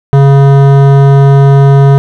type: tone with hard clipping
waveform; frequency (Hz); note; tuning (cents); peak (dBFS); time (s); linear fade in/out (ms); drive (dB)
sine; 138.59; C#3; 0; -3; 0.13-1.98; 0; 15
effects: none